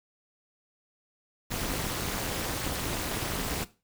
pink noise with amplitude modulation, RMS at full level -28 dBFS, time 1.5-3.65 s, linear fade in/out 20 ms, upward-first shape sine, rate 231 Hz, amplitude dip 100%, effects noise-tail reverb RT60 0.3 s tail -17 dB re dry

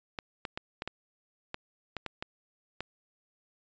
clicks, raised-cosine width 0.3 ms, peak -19 dBFS, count 10, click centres 0.188 / 0.452 / 0.575 / 0.821 / 0.876 / 1.544 / 1.967 / 2.063 / 2.225 / 2.806 s, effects resampled to 16000 Hz

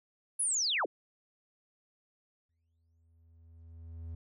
sine linear sweep, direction down, 10700 to 207.7 Hz, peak -28 dBFS, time 0.39-0.86 s, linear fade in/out 10 ms
triangle tone with exponential growth, 82.41 Hz, E2, in tune, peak -36 dBFS, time 2.49-4.15 s, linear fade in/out 5 ms, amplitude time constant 360 ms
effects none

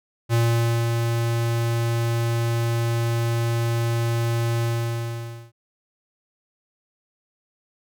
square tone with ADSR envelope, 116.54 Hz, A#2, in tune, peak -17 dBFS, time 0.29-5.52 s, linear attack 45 ms, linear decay 530 ms, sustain -4 dB, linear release 890 ms, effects none

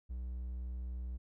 triangle tone, 61.74 Hz, B1, in tune, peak -36 dBFS, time 0.09-1.18 s, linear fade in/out 20 ms, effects none

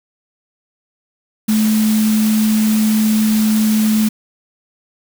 sine tone in noise, 216.7 Hz, A3, 26 cents flat, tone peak -11 dBFS, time 1.48-4.09 s, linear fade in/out 10 ms, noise white, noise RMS -25 dBFS, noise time 1.48-4.09 s, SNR +11 dB, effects none

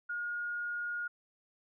sine tone, 1431 Hz, F6, 42 cents sharp, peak -34 dBFS, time 0.09-1.08 s, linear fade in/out 10 ms, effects none

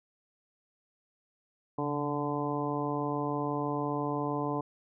harmonic tone with a mistuned harmonic, 146.1 Hz, D3, 9 cents flat, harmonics 1 / 2 / 3 / 4 / 5 / 6 / 7, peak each -37 / -34 / -36 / -40 / -39 / -39 / -37 dBFS, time 1.78-4.61 s, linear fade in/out 5 ms, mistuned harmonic 1, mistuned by -63 cents, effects none

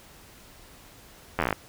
slowing click train, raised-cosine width 0.5 ms, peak -9 dBFS, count 10, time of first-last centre 1.39-1.527 s, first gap 11 ms, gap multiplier 1.08, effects pink hiss -51 dBFS RMS until 1.68 s

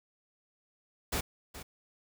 pink noise with echo, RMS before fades -32 dBFS, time 1.12-1.21 s, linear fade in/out 10 ms, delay 420 ms, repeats 1, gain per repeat -13 dB, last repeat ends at 1.63 s, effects none

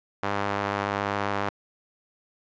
sawtooth tone with band-pass filter, 100.8 Hz, G2, 49 cents sharp, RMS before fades -28 dBFS, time 0.23-1.49 s, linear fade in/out 0 ms, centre 1100 Hz, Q 1, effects resampled to 16000 Hz + 9-bit

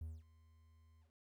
triangle tone with ADSR envelope, 80.1 Hz, E2, 49 cents flat, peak -39 dBFS, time 0.01-1.12 s, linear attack 5 ms, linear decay 210 ms, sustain -23 dB, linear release 110 ms, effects tanh soft clip ceiling -36 dBFS + 13-bit

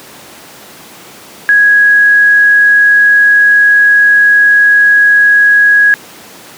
sine tone, 1661.2 Hz, G#6, in tune, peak -3 dBFS, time 1.49-5.94 s, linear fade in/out 0 ms, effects pink hiss -33 dBFS RMS until 6.57 s + high-pass 200 Hz 12 dB/octave

